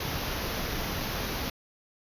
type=band-stop noise; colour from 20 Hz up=pink; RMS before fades=-32 dBFS; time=0-1.5 s; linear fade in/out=5 ms; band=6300 to 11000 Hz; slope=96 dB/octave; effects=resampled to 32000 Hz